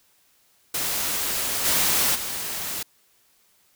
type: noise with level steps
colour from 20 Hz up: white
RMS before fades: -26 / -21 / -30 dBFS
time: 0.74-2.83 s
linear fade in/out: 5 ms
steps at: 1.64 / 2.14 s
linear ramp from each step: 20 ms
effects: white hiss -62 dBFS RMS until 3.75 s